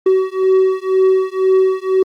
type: beating tone pair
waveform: triangle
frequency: 377 / 379 Hz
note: F#4 / F#4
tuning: +32 / +42 cents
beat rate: 2 Hz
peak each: -12 / -12 dBFS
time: 0.06-2.03 s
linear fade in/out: 5 ms
effects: Opus 24 kbps